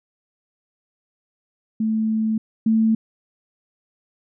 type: tone pair in turn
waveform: sine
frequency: 219.6 / 222 Hz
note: A3 / A3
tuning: -3 / +16 cents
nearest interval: unison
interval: 19 cents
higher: second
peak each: -18 / -14 dBFS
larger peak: second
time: 1.8-2.38 / 2.66-2.95 s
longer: first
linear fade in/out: 5 ms
effects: none